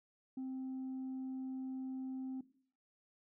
sine tone, 261.6 Hz, C4, in tune, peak -37 dBFS, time 0.37-2.41 s, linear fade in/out 5 ms, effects noise-tail reverb RT60 0.5 s tail -17 dB re dry + tanh soft clip ceiling -38 dBFS

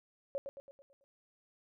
sine tone with echo, 554 Hz, C#5, 1 cent flat, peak -33 dBFS, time 0.35-0.38 s, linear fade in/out 0 ms, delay 110 ms, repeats 6, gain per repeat -6 dB, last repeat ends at 1.04 s, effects none

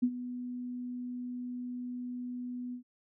sine tone with ADSR envelope, 247.1 Hz, B3, 1 cent sharp, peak -22 dBFS, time 0.02-2.83 s, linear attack 15 ms, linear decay 62 ms, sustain -14 dB, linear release 98 ms, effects none

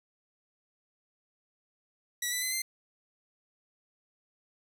10% pulse tone with pitch steps, 1943 / 1988.4 / 2035 / 2082 Hz, B6 / B6 / C7 / C7, -29 / +11 / -49 / -9 cents, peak -21 dBFS, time 2.22-2.62 s, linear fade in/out 5 ms, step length 100 ms, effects none

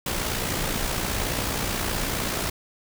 pink noise with amplitude modulation, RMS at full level -25 dBFS, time 0.06-2.5 s, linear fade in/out 5 ms, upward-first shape sine, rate 58.9 Hz, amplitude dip 45%, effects none

